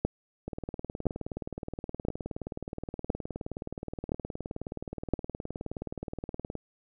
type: two click trains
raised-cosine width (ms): 2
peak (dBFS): -12 / -22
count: 6 / 117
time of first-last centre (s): 0.05-5.136 / 0.48-6.553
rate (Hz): 0.983 / 19.1
effects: none